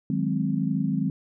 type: chord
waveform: sine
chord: Ab dominant seventh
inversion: second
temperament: equal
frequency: 155.56 / 185 / 207.7 / 261.6 Hz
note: Eb3 / Gb3 / Ab3 / C4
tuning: 0 / 0 / 0 / 0 cents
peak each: -28 dBFS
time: 0.1-1.1 s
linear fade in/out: 2 ms
effects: none